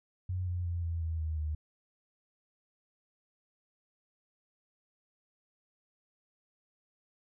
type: tone with pitch steps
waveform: sine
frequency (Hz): 91.4 / 88.75 / 86.17 / 83.67 / 81.24 / 78.88 / 76.59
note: F#2 / F2 / F2 / E2 / E2 / D#2 / D#2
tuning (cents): -21 / +28 / -23 / +26 / -25 / +24 / -27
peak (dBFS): -31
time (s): 0.29-1.55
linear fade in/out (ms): 5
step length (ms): 180
effects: none